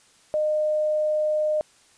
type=tone; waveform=sine; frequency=611 Hz; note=D#5; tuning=32 cents flat; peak=-20 dBFS; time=0.34-1.61 s; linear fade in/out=0 ms; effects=white hiss -57 dBFS RMS until 1.97 s + resampled to 22050 Hz